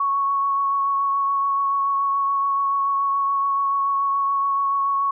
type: tone with vibrato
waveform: sine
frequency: 1108.7 Hz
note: C#6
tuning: in tune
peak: -18 dBFS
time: 0-5.11 s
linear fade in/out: 5 ms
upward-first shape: triangle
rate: 7 Hz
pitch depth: 15 cents each way
effects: none